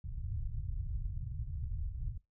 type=low-pass noise; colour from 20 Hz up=pink; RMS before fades=-38 dBFS; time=0.04-2.18 s; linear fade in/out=5 ms; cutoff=130 Hz; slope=48 dB/octave; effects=noise-tail reverb RT60 0.2 s tail -22 dB re dry